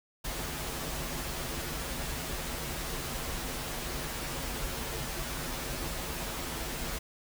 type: noise with comb filter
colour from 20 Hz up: pink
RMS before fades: -36 dBFS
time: 0.24-6.99 s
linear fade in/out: 10 ms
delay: 10 ms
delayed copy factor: -0.65
effects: none